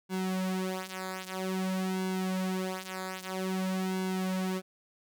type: tone with flanger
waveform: sawtooth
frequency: 187.3 Hz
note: F#3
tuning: 21 cents sharp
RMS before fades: -33 dBFS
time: 0.09-4.62 s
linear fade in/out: 50 ms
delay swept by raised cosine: 1.6 to 5.7 ms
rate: 0.51 Hz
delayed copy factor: -0.8
effects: none